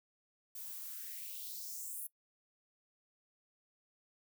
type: noise with high-pass filter sweep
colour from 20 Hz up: violet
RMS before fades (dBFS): -45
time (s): 0.55-2.07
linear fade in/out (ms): 5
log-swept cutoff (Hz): 650 to 11000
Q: 3.1
effects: noise-tail reverb RT60 0.1 s tail -21 dB re dry